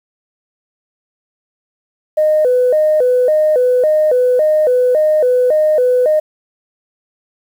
sine tone with vibrato, 554.4 Hz, C#5, in tune, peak -8 dBFS, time 2.17-6.2 s, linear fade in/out 10 ms, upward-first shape square, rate 1.8 Hz, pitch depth 180 cents each way, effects tanh soft clip ceiling -4 dBFS + 7-bit

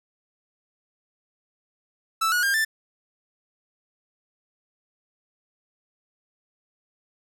45% pulse tone with pitch steps, 1318.5 / 1454.5 / 1604.6 / 1770.2 Hz, E6 / F#6 / G6 / A6, 0 / -30 / +40 / +10 cents, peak -20 dBFS, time 2.21-2.65 s, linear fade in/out 10 ms, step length 110 ms, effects none

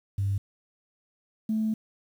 sine tone pair in turn, 99 / 218.6 Hz, G2 / A3, +18 / -11 cents, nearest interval octave + major second, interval 1371 cents, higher second, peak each -23 dBFS, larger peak neither, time 0.18-0.38 / 1.49-1.74 s, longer second, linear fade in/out 5 ms, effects tanh soft clip ceiling -19 dBFS + 9-bit

